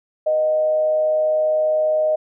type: tone with frequency modulation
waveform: sine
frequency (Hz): 620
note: D#5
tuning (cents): -6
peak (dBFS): -15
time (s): 0.26-2.16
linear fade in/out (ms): 10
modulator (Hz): 135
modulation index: 0.23
effects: none